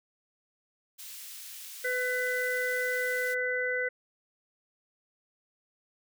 white high-pass noise, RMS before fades -44 dBFS, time 0.98-3.35 s, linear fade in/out 20 ms, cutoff 2300 Hz, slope 12 dB/octave
harmonic tone, 500 Hz, B4, 21 cents sharp, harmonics 1 / 3 / 4, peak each -32 / -32 / -32 dBFS, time 1.84-3.89 s, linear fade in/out 10 ms
effects none

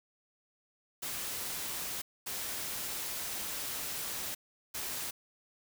white noise bursts at uneven times, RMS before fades -38 dBFS, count 3, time 1.02-2.02 / 2.26-4.35 / 4.74-5.11 s, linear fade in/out 10 ms, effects none

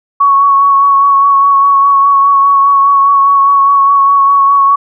sine tone with vibrato, 1113 Hz, C#6, 7 cents sharp, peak -4 dBFS, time 0.2-4.76 s, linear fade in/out 10 ms, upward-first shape sine, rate 4.9 Hz, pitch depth 19 cents each way, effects none

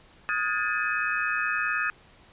sine tone cluster, 1253 / 1437 / 1639 / 1758 / 2528 Hz, D#6 / F6 / G#6 / A6 / D#7, +12 / +49 / -23 / -2 / +27 cents, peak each -31 dBFS, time 0.29-1.9 s, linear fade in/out 0 ms, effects pink hiss -55 dBFS RMS until 2.32 s + resampled to 8000 Hz

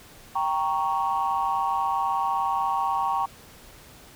sine chord, G diminished, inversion none, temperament equal, 784 / 932.3 / 1108.7 Hz, G5 / Bb5 / Db6, 0 / 0 / 0 cents, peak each -26 dBFS, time 0.35-3.26 s, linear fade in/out 10 ms, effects tanh soft clip ceiling -15 dBFS + pink hiss -49 dBFS RMS until 4.15 s

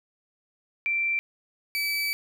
sine / 30% pulse tone pair in turn, 2349 / 2301 Hz, D7 / D7, 0 / -36 cents, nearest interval unison, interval 36 cents, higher first, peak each -23 dBFS, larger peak neither, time 0.86-1.19 / 1.75-2.13 s, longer second, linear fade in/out 0 ms, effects none

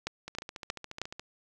two click trains, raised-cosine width 0.2 ms, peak -15 / -23 dBFS, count 4 / 14, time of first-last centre 0.07-1.016 / 0.28-1.195 s, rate 3.17 / 14.2 Hz, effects none

